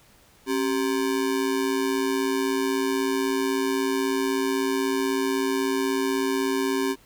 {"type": "ring-modulated tone", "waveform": "square", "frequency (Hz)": 330, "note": "E4", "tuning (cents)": 2, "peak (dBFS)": -20, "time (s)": [0.46, 6.96], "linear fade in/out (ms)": 50, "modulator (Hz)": 58.1, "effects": ["pink hiss -56 dBFS RMS until 7.05 s"]}